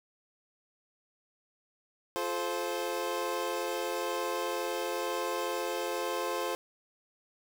25% pulse chord, F major, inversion none, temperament equal with one note detuned, 349.2 / 431.4 / 523.3 Hz, F4 / A4 / C5, 0 / -34 / 0 cents, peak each -33 / -33 / -31 dBFS, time 2.16-6.55 s, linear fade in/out 0 ms, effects 9-bit

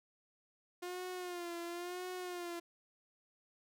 sawtooth tone with vibrato, 353.4 Hz, F4, 21 cents sharp, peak -37 dBFS, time 0.82-2.6 s, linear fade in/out 10 ms, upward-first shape sine, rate 0.97 Hz, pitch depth 60 cents each way, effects none

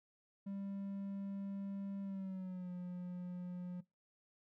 triangle tone with pitch glide, 197.4 to 178.94 Hz, G3 to F3, +12 to +42 cents, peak -39 dBFS, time 0.46-3.81 s, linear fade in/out 10 ms, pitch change -170 cents, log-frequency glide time 2.02-2.71 s, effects noise-tail reverb RT60 0.2 s tail -21 dB re dry

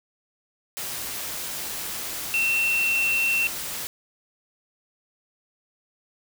sine tone in noise, 2700 Hz, E7, 41 cents sharp, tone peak -20 dBFS, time 2.34-3.47 s, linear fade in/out 0 ms, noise white, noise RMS -32 dBFS, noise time 0.77-3.87 s, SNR +9 dB, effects none

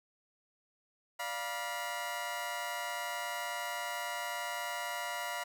20% pulse chord, B diminished, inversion first, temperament equal with one note detuned, 587.3 / 698.5 / 967.4 Hz, D5 / F5 / B5, 0 / 0 / -36 cents, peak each -39 / -35 / -34 dBFS, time 1.19-5.44 s, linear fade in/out 10 ms, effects none

